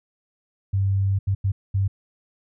sine tone bursts at uneven times, 97.7 Hz, G2, 5 cents flat, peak -18 dBFS, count 4, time 0.73-1.19 / 1.27-1.35 / 1.44-1.52 / 1.74-1.88 s, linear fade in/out 10 ms, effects none

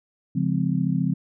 sine chord, Db major seventh, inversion none, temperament just, 138.59 / 173.24 / 207.9 / 259.9 Hz, Db3 / F3 / Ab3 / C4, 0 / -14 / +2 / -11 cents, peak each -26 / -23 / -29 / -27 dBFS, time 0.35-1.14 s, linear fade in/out 10 ms, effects none

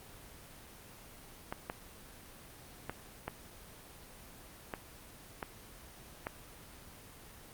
clicks, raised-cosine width 0.5 ms, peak -21 dBFS, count 7, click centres 1.525 / 1.699 / 2.896 / 3.28 / 4.738 / 5.428 / 6.269 s, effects pink hiss -53 dBFS RMS until 7.53 s + Opus 24 kbps

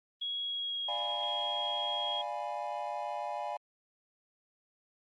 sine tone with pitch glide, 3322 to 3284 Hz, G#7 to G#7, 0 to -20 cents, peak -33 dBFS, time 0.21-2.22 s, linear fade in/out 10 ms, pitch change -20 cents, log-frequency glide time 0.42-0.84 s
triangle chord, D diminished seventh, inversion none, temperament equal with one note detuned, 592.1 / 698.5 / 830.6 / 987.8 Hz, D5 / F5 / Ab5 / Cb6, +14 / 0 / 0 / 0 cents, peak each -39 / -38 / -36 / -41 dBFS, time 0.88-3.57 s, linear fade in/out 5 ms
effects tanh soft clip ceiling -19 dBFS + Opus 24 kbps

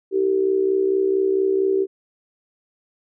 sine tone with amplitude modulation, 385.3 Hz, G4, 30 cents flat, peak -13 dBFS, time 0.11-1.87 s, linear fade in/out 50 ms, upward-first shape sine, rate 64.4 Hz, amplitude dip 70%, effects none

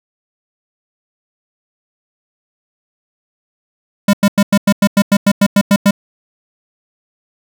square tone bursts, 201.5 Hz, G3, 48 cents sharp, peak -7 dBFS, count 13, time 4.08-5.909 s, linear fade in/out 5 ms, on 53 ms, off 95 ms, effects none

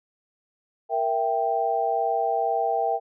sine chord, E diminished, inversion second, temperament equal with one note detuned, 466.2 / 661.9 / 784 Hz, Bb4 / E5 / G5, 0 / +7 / 0 cents, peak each -28 / -26 / -24 dBFS, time 0.89-3 s, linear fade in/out 50 ms, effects none

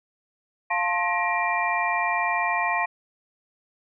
sine tone cluster, 699 / 886 / 1064 / 1890 / 2376 Hz, F5 / A5 / C6 / A#6 / D7, +1 / +12 / +29 / +23 / +20 cents, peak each -28 dBFS, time 0.7-2.86 s, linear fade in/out 10 ms, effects none

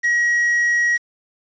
triangle tone with quantisation, 1904 Hz, A#6, 36 cents sharp, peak -13 dBFS, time 0.03-0.98 s, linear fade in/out 20 ms, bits 6, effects resampled to 16000 Hz

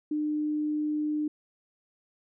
sine tone, 301.6 Hz, D4, 46 cents sharp, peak -26 dBFS, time 0.11-1.28 s, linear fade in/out 5 ms, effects none

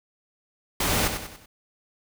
pink noise with echo, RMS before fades -24 dBFS, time 0.8-1.08 s, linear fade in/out 5 ms, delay 95 ms, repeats 4, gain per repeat -7 dB, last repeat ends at 1.46 s, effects none

